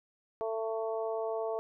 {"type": "harmonic tone", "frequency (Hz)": 222.9, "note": "A3", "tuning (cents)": 23, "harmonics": [2, 3, 4, 5], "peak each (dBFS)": [-34, -35, -42, -45], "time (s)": [0.41, 1.59], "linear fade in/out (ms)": 0, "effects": []}